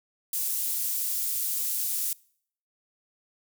pink high-pass noise, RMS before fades -29 dBFS, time 0.33-2.13 s, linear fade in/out 2 ms, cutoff 11000 Hz, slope 12 dB/octave, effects noise-tail reverb RT60 0.6 s tail -24 dB re dry

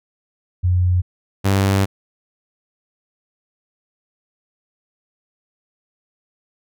sine / sawtooth tone pair in turn, 90 / 97.86 Hz, F#2 / G2, -47 / -2 cents, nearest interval minor second, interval 145 cents, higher second, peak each -13 / -10 dBFS, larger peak second, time 0.63-1.02 / 1.44-1.86 s, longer second, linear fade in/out 20 ms, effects none

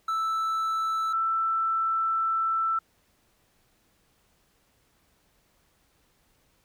triangle / sine tone pair in turn, 1318.5 / 1329.2 Hz, E6 / E6, 0 / +14 cents, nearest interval unison, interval 14 cents, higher second, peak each -23 dBFS, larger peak neither, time 0.08-1.13 / 1.13-2.79 s, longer second, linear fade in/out 5 ms, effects pink hiss -67 dBFS RMS until 6.64 s

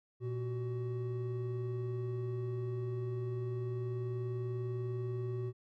triangle tone pair together, 118.5 / 375.8 Hz, A#2 / F#4, +29 / +27 cents, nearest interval octave + minor sixth, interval 1998 cents, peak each -34 / -38 dBFS, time 0.2-5.53 s, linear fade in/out 50 ms, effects none

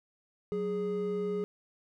triangle tone pair together, 185 / 414.9 Hz, F#3 / G#4, 0 / -2 cents, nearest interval octave + major second, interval 1398 cents, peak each -34 / -29 dBFS, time 0.52-1.44 s, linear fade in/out 0 ms, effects none

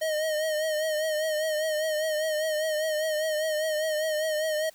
square tone with vibrato, 621 Hz, D#5, 3 cents flat, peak -26 dBFS, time 0.01-4.7 s, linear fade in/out 10 ms, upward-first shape triangle, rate 5 Hz, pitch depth 58 cents each way, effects white hiss -57 dBFS RMS until 4.74 s

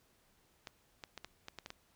clicks, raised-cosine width 0.2 ms, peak -27 dBFS, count 8, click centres 0.672 / 1.038 / 1.177 / 1.246 / 1.484 / 1.587 / 1.661 / 1.704 s, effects pink hiss -71 dBFS RMS until 1.95 s

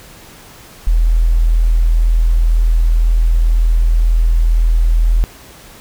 sine tone, 41 Hz, E1, 9 cents flat, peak -8 dBFS, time 0.87-5.24 s, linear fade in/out 0 ms, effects pink hiss -39 dBFS RMS until 5.8 s

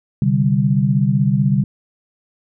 sine chord, C suspended second, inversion none, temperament equal, 130.81 / 146.83 / 196 Hz, C3 / D3 / G3, 0 / 0 / 0 cents, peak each -17 dBFS, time 0.22-1.64 s, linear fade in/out 2 ms, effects none

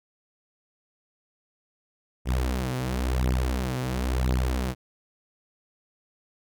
sawtooth beating tone pair, 62.9 / 63.87 Hz, B1 / C2, +32 / -41 cents, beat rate 0.97 Hz, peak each -23 dBFS, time 2.25-4.75 s, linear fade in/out 50 ms, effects none

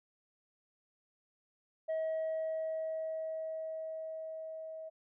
sine tone with level ramp, 639 Hz, D#5, 46 cents sharp, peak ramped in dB -29 to -42 dBFS, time 1.88-4.9 s, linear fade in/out 20 ms, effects tanh soft clip ceiling -31 dBFS

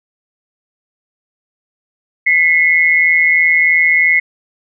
sine tone pair together, 2004 / 2167 Hz, B6 / C#7, +25 / -40 cents, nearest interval minor second, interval 135 cents, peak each -11 dBFS, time 2.26-4.2 s, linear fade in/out 10 ms, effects none

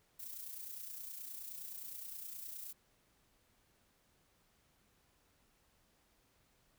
violet noise with amplitude modulation, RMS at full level -45 dBFS, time 0.19-2.73 s, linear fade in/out 10 ms, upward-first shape sine, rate 29.6 Hz, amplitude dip 50%, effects pink hiss -73 dBFS RMS until 6.78 s

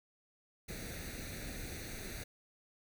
pink noise with comb filter, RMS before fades -44 dBFS, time 0.68-2.24 s, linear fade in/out 10 ms, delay 0.48 ms, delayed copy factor +0.75, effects none

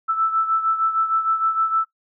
sine beating tone pair, 1318.5 / 1325 Hz, E6 / E6, 0 / +9 cents, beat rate 6.5 Hz, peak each -18 / -24 dBFS, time 0.08-1.85 s, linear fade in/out 20 ms, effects noise-tail reverb RT60 0.1 s tail -17 dB re dry

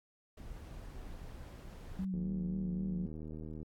brown noise, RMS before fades -47 dBFS, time 0.37-2.05 s, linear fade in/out 5 ms
sine tone with vibrato, 185 Hz, F#3, in tune, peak -34 dBFS, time 1.99-3.06 s, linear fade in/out 2 ms, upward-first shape sine, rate 3.8 Hz, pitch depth 58 cents each way
click train, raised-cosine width 3 ms, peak -33 dBFS, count 117, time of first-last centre 2.14-3.629 s, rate 77.9 Hz
effects AAC 64 kbps

